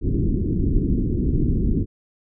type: low-pass noise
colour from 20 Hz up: pink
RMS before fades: -20 dBFS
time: 0.01-1.86 s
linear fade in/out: 50 ms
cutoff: 370 Hz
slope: 48 dB/octave
effects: none